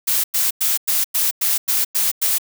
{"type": "noise bursts", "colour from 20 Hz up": "blue", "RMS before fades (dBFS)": -18, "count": 9, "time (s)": [0.07, 2.384], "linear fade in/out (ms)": 10, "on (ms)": 170, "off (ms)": 98, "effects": []}